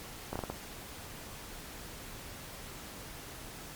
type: slowing click train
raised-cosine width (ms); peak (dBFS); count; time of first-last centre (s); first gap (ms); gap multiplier
1; -21; 5; 0.33-0.5; 26; 1.34
effects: pink hiss -46 dBFS RMS until 3.75 s + MP3 96 kbps